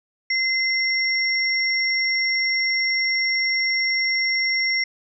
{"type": "tone pair together", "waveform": "sine", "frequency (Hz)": [2065, 5518], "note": ["C7", "F8"], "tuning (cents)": [-23, -22], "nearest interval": "octave + perfect fourth", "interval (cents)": 1701, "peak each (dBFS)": [-20, -24], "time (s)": [0.3, 4.84], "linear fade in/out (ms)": 5, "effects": []}